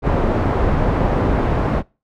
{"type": "low-pass noise", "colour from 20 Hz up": "pink", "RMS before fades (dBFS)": -17, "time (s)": [0.02, 1.83], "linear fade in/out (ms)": 50, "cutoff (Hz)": 970, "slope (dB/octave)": 12, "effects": ["noise-tail reverb RT60 0.3 s tail -24 dB re dry"]}